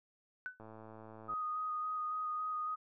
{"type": "tone with exponential decay", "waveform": "sine", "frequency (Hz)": 1500, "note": "F#6", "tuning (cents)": 23, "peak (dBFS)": -35, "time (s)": [0.46, 0.6], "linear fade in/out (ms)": 0, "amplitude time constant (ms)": 29}
{"type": "click train", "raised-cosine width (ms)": 1, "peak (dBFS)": -38, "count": 82, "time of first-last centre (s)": [0.6, 1.336], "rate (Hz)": 110}
{"type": "tone with vibrato", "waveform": "sine", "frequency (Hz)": 1244.5, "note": "D#6", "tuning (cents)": 0, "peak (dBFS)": -35, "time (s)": [1.28, 2.76], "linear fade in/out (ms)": 20, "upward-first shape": "square", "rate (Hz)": 3.6, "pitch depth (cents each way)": 11}
{"effects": []}